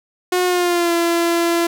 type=tone with pitch glide; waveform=sawtooth; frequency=361.9 to 339.6 Hz; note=F#4 to F4; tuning=-38 to -48 cents; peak=-11 dBFS; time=0.32-1.67 s; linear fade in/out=5 ms; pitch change=-110 cents; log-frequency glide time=0.46-0.93 s; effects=none